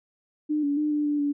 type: tone with pitch steps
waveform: sine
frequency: 301.7 / 286.1 / 300.9 / 296.6 / 293.5 / 287.9 Hz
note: D4 / D4 / D4 / D4 / D4 / D4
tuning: +47 / -45 / +42 / +17 / -1 / -34 cents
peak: -22 dBFS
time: 0.49-1.33 s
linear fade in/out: 20 ms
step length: 140 ms
effects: none